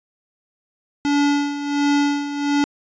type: tone with tremolo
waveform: square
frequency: 287.2 Hz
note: D4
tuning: 39 cents flat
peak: -15 dBFS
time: 1.05-2.64 s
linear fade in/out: 0 ms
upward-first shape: sine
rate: 1.4 Hz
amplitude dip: 70%
effects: resampled to 16000 Hz